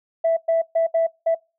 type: tone bursts at uneven times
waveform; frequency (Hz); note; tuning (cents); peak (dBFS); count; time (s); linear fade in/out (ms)
sine; 659.3; E5; 0; -14; 5; 0.24-0.37 / 0.48-0.62 / 0.75-0.87 / 0.94-1.07 / 1.26-1.35; 10
effects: noise-tail reverb RT60 0.3 s tail -26 dB re dry + tanh soft clip ceiling -12 dBFS